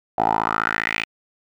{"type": "tone with band-pass filter sweep", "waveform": "10% pulse", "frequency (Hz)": 55, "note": "A1", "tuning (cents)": 0, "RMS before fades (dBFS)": -22, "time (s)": [0.18, 1.05], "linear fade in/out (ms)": 5, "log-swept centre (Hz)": [720, 2600], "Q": 4.6, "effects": []}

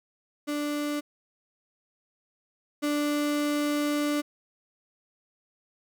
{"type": "tone pair in turn", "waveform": "35% pulse", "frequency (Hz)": [293.7, 293.7], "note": ["D4", "D4"], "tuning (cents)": [0, 0], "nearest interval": "unison", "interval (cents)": 0, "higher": "neither", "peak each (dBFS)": [-26, -23], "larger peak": "second", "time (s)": [[0.47, 1.01], [2.82, 4.22]], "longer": "second", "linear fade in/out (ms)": 20, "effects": []}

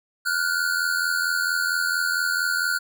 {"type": "tone pair together", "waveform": "square", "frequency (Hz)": [1419.6, 1504], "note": ["F6", "F#6"], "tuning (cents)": [28, 28], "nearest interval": "minor second", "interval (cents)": 100, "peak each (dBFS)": -25, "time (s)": [0.25, 2.79], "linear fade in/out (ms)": 20, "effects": []}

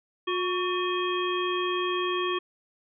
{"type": "harmonic tone with a mistuned harmonic", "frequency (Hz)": 359.5, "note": "F#4", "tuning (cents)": -50, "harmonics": [1, 3, 5, 7, 9], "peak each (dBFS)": [-28, -30, -37, -36, -34], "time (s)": [0.27, 2.39], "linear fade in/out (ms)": 10, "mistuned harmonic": 3, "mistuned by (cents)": 65, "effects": []}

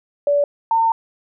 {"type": "tone pair in turn", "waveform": "sine", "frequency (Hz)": [576, 906.5], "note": ["D5", "A#5"], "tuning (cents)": [-34, -49], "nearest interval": "minor sixth", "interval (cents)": 785, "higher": "second", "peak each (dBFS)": -13, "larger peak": "neither", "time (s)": [[0.27, 0.44], [0.71, 0.92]], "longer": "second", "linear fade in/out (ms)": 2, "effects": []}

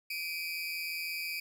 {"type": "tone pair together", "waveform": "30% pulse", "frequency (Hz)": [2323, 2489], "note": ["D7", "D#7"], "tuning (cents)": [-20, 0], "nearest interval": "minor second", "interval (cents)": 120, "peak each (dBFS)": [-35, -36], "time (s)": [0.1, 1.4], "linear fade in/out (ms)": 5, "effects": []}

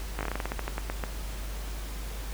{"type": "slowing click train", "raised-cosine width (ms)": 0.5, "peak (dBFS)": -16, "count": 15, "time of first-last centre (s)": [0.19, 1.038], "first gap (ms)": 18, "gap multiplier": 1.17, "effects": ["added 50 Hz sine -34 dBFS peak until 2.33 s", "pink hiss -43 dBFS RMS until 2.33 s"]}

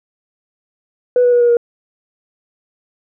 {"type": "tone with pitch steps", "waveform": "sine", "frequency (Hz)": [493.9, 488.8, 483.7, 478.7, 473.8], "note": ["B4", "B4", "B4", "A#4", "A#4"], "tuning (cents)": [0, -18, -36, 46, 28], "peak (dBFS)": -7, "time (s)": [1.16, 1.57], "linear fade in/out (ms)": 2, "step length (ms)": 82, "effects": ["tanh soft clip ceiling -5 dBFS"]}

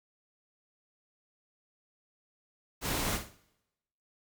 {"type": "noise with echo", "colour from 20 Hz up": "pink", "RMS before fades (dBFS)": -32, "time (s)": [2.81, 3.2], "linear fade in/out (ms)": 50, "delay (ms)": 58, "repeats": 3, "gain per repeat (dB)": -10, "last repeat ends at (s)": 3.374, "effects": ["noise-tail reverb RT60 0.9 s tail -20 dB re dry", "MP3 96 kbps"]}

